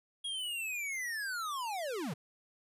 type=linear sweep; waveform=square; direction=down; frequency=3308 to 123.47 Hz; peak=-36 dBFS; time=0.24-2.14 s; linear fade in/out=10 ms; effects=resampled to 32000 Hz